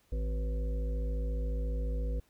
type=harmonic tone with a mistuned harmonic; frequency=54.3 Hz; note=A1; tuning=22 cents flat; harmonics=1 / 3 / 5 / 7 / 9 / 10; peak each=-30 / -45 / -47 / -53 / -44 / -54 dBFS; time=0.12-2.2 s; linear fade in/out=5 ms; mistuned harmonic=5; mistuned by=-72 cents; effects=pink hiss -69 dBFS RMS until 2.29 s